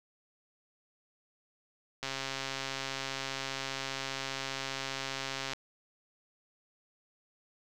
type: click train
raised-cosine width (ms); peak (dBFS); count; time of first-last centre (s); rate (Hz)
0.2; -18; 474; 2.03-5.534; 135
effects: none